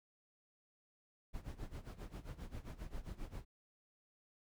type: noise with tremolo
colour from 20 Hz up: brown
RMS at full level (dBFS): -44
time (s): 1.33-3.45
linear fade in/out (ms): 20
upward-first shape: sine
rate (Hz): 7.5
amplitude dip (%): 85
effects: none